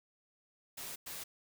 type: noise bursts at uneven times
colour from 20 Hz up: white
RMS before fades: -44 dBFS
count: 2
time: 0.77-0.96 / 1.06-1.24 s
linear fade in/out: 10 ms
effects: none